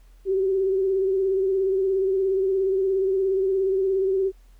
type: tone with vibrato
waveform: sine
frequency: 383.4 Hz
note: G4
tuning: 38 cents flat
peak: -19 dBFS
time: 0.25-4.32 s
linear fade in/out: 50 ms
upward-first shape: sine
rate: 17 Hz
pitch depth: 41 cents each way
effects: added 42 Hz sine -48 dBFS peak until 4.59 s + pink hiss -64 dBFS RMS until 4.59 s